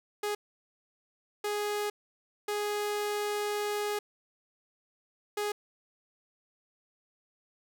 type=tone bursts at uneven times; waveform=sawtooth; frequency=415.3 Hz; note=G#4; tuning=in tune; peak=-26 dBFS; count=4; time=0.23-0.35 / 1.44-1.9 / 2.48-3.99 / 5.37-5.52 s; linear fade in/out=5 ms; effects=none